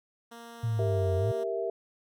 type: tone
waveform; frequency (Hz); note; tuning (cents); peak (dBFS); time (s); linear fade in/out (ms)
10% pulse; 233.1; A#3; 0; -36; 0.31-1.44; 10
type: exponential two-way sweep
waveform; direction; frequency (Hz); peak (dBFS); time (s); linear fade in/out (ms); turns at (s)
sine; down then up; 116.5 to 89.9 to 116.5; -26; 0.63-1.32; 10; 1.16
type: chord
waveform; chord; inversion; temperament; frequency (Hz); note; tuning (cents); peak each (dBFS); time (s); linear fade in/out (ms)
sine; E diminished; first; equal; 392 / 466.2 / 659.3; G4 / Bb4 / E5; 0 / 0 / 0; -33; 0.79-1.7; 2
effects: none